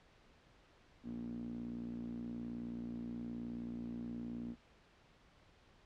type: tone with band-pass filter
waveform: sawtooth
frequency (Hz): 58.9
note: A#1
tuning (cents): +19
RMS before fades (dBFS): -44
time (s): 1.03-4.56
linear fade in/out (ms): 50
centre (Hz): 250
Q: 8.4
effects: pink hiss -66 dBFS RMS until 5.85 s + low-pass 4000 Hz 12 dB/octave